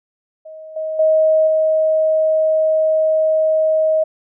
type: tone with level steps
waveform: sine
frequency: 630 Hz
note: D#5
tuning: 21 cents sharp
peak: -32 / -20 / -10 / -12 dBFS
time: 0.45-4.04 s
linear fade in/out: 10 ms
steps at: 0.76 / 0.99 / 1.47 s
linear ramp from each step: 5 ms
effects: none